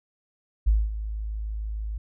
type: tone with ADSR envelope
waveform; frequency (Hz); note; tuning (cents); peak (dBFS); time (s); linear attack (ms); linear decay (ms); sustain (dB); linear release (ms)
sine; 53.3; G#1; +46; -15; 0.66-1.98; 17; 220; -13; 5
effects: none